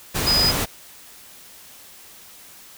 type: tone in noise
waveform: sine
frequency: 4978 Hz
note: D#8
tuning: in tune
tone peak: -16 dBFS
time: 0.26-0.52 s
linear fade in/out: 20 ms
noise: pink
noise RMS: -23 dBFS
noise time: 0.14-0.66 s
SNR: +4 dB
effects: white hiss -45 dBFS RMS until 2.77 s